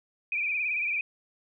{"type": "tone with vibrato", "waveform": "sine", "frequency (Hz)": 2421, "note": "D#7", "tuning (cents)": -48, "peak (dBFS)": -26, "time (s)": [0.32, 1.01], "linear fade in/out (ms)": 2, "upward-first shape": "sine", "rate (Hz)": 18, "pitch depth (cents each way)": 75, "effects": []}